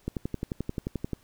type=click train; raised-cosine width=3 ms; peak=-17 dBFS; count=13; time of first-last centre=0.08-1.133 s; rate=11.4 Hz; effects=pink hiss -62 dBFS RMS until 1.23 s